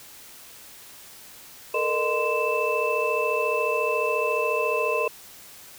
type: tone cluster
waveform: sine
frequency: 441.1 / 475.3 / 612 / 1033 / 2643 Hz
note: A4 / A#4 / D#5 / C6 / E7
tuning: +4 / +34 / -29 / -22 / +4 cents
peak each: -28 dBFS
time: 1.74-5.08 s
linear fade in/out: 5 ms
effects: white hiss -46 dBFS RMS until 5.78 s